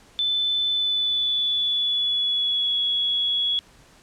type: tone with pitch glide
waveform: sine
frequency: 3515 to 3358 Hz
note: A7 to G#7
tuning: -2 to +18 cents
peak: -20 dBFS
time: 0.19-3.59 s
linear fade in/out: 0 ms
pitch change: -80 cents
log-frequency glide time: 0.69-2.81 s
effects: pink hiss -53 dBFS RMS until 4.02 s + low-pass 9000 Hz 12 dB/octave